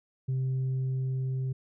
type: tone with frequency modulation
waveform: sine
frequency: 130.81 Hz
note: C3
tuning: in tune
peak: -27 dBFS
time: 0.28-1.53 s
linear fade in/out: 10 ms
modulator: 262 Hz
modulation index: 0.21
effects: none